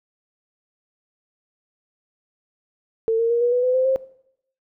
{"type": "tone with pitch steps", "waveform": "sine", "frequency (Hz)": [450, 460.5, 471.3, 482.3, 493.6, 505.1, 516.9, 529], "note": ["A4", "A#4", "A#4", "B4", "B4", "B4", "C5", "C5"], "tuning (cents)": [39, -21, 19, -41, -1, 39, -21, 19], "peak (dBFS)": -16, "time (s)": [3.08, 3.96], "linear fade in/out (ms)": 0, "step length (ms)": 110, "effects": ["noise-tail reverb RT60 0.7 s tail -19 dB re dry"]}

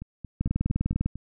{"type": "two click trains", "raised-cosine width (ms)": 5, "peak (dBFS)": [-24, -13], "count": [6, 14], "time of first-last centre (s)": [[0.02, 1.156], [0.41, 1.06]], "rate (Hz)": [4.4, 20], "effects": []}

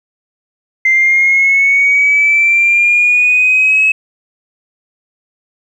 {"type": "linear sweep", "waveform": "sine", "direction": "up", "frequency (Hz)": [2079, 2581], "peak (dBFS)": -6, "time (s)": [0.85, 3.92], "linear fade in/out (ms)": 5, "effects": ["tanh soft clip ceiling -2 dBFS", "8-bit"]}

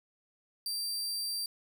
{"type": "tone", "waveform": "sawtooth", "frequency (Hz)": 4699, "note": "D8", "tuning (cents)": 0, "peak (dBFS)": -30, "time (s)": [0.66, 1.46], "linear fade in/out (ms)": 2, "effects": []}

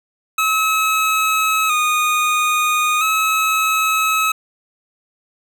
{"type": "tone with vibrato", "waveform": "25% pulse", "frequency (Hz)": 1259, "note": "D#6", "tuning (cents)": 20, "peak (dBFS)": -11, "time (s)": [0.38, 4.32], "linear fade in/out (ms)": 5, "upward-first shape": "square", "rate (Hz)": 0.38, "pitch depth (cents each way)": 38, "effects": []}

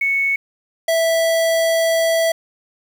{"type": "tone pair in turn", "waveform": ["sine", "square"], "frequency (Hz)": [2212, 657.6], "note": ["C#7", "E5"], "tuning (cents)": [-4, -4], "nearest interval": "octave + major sixth", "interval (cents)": 2100, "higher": "first", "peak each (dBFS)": -15, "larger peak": "neither", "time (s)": [[0.01, 0.36], [0.88, 2.32]], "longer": "second", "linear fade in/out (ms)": 5, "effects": ["7-bit"]}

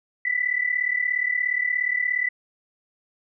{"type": "tone pair together", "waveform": "sine", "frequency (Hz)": [1965, 2002], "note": ["B6", "B6"], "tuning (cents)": [-9, 23], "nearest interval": "unison", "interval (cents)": 32, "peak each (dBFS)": -24, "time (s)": [0.25, 2.29], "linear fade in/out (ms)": 5, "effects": []}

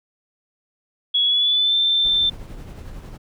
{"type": "tone with pitch glide", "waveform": "sine", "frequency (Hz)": [3358, 3558], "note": ["G#7", "A7"], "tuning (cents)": [18, 19], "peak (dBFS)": -15, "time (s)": [1.14, 2.3], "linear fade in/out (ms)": 10, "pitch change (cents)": 101, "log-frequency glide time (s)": [1.25, 1.75]}
{"type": "noise with tremolo", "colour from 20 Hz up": "brown", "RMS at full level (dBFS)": -34, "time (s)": [2.04, 3.18], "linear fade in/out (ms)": 20, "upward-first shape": "triangle", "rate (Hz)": 11, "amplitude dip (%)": 45}
{"effects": []}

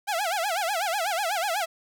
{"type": "tone with vibrato", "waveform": "sawtooth", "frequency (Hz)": 743, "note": "F#5", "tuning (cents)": 7, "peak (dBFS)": -21, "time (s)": [0.07, 1.66], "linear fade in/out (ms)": 20, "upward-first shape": "sine", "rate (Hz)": 8.1, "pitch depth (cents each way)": 230, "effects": []}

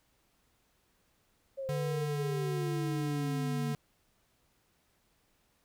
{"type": "exponential sweep", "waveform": "sine", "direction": "down", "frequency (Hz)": [550, 228.3], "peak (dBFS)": -35, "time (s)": [1.57, 3.74], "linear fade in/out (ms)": 20}
{"type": "tone with pitch glide", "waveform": "square", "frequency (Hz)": [146.83, 145.82], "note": ["D3", "D3"], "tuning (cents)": [0, -12], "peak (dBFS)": -33, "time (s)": [1.69, 3.75], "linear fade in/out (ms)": 0, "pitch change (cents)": -12, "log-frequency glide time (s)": [2.37, 2.88]}
{"effects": ["pink hiss -72 dBFS RMS until 5.64 s"]}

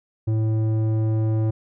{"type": "tone with low-pass filter sweep", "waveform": "square", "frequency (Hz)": 110, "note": "A2", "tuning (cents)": 0, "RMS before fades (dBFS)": -21, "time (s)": [0.27, 1.51], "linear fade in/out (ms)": 10, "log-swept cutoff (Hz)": [340, 510], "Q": 0.75, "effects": []}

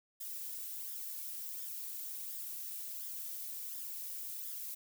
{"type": "noise with flanger", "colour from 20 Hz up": "violet", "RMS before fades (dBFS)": -43, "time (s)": [0.2, 4.75], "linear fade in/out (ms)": 10, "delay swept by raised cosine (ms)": [0.57, 2.77], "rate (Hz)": 1.4, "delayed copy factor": 0.55, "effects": []}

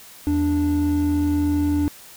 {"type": "tone pair together", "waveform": "triangle", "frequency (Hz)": [82.86, 293], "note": ["E2", "D4"], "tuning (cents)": [9, -4], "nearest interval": "octave + minor seventh", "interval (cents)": 2187, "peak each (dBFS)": [-21, -16], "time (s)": [0.27, 1.88], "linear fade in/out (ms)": 0, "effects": ["tanh soft clip ceiling -9 dBFS", "white hiss -44 dBFS RMS until 2.16 s"]}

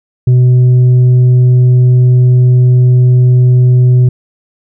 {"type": "tone with tanh clipping", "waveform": "triangle", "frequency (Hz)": 125.2, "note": "B2", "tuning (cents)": 24, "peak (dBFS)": -4, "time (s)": [0.27, 4.09], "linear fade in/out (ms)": 5, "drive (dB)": 8, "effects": []}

